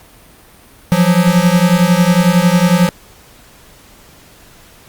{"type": "beating tone pair", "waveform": "square", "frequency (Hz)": [171.4, 182.4], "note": ["F3", "F#3"], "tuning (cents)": [-32, -24], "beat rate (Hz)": 11, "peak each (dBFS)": -12, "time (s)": [0.92, 2.89], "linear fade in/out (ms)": 0, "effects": ["pink hiss -43 dBFS RMS until 4.88 s", "Opus 48 kbps"]}